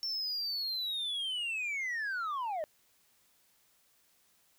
sine linear sweep, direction down, 5440 to 587.3 Hz, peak -30 dBFS, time 0.03-2.64 s, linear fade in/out 0 ms, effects tanh soft clip ceiling -32 dBFS + white hiss -69 dBFS RMS until 4.58 s

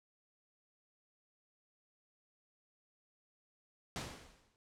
pink noise with exponential decay, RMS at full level -39 dBFS, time 3.96-4.56 s, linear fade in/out 0 ms, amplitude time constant 130 ms, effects low-pass 8000 Hz 12 dB/octave

